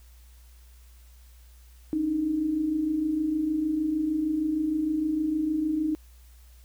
sine tone pair together, 284.6 / 311.1 Hz, C#4 / D#4, +46 / 0 cents, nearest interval major second, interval 154 cents, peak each -33 / -24 dBFS, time 1.93-5.95 s, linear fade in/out 0 ms, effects added 60 Hz sine -49 dBFS peak until 6.64 s + white hiss -61 dBFS RMS until 6.64 s

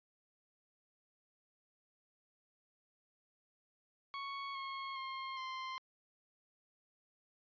sawtooth tone with pitch steps, 1108.7 / 1087.1 / 1066 / 1045.3 Hz, C#6 / C#6 / C6 / C6, 0 / -34 / +32 / -2 cents, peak -37 dBFS, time 4.14-5.78 s, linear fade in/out 0 ms, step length 410 ms, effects resampled to 11025 Hz + 13-bit

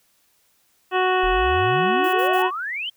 harmonic tone, 370 Hz, F#4, in tune, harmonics 1 / 2 / 3 / 4 / 5 / 7 / 8 / 9, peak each -21 / -22 / -24 / -28 / -28 / -29 / -33 / -40 dBFS, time 0.91-2.51 s, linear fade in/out 50 ms
sine exponential sweep, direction up, 33.86 to 3212 Hz, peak -25 dBFS, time 1.23-2.9 s, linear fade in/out 10 ms
violet noise bursts, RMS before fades -38 dBFS, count 3, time 2.04-2.423 s, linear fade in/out 2 ms, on 89 ms, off 58 ms
effects white hiss -63 dBFS RMS until 2.96 s

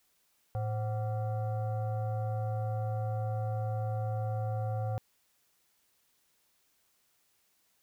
sine tone with frequency modulation, 110 Hz, A2, in tune, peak -30 dBFS, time 0.55-4.98 s, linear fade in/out 0 ms, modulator 637 Hz, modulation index 0.65, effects white hiss -72 dBFS RMS until 7.82 s

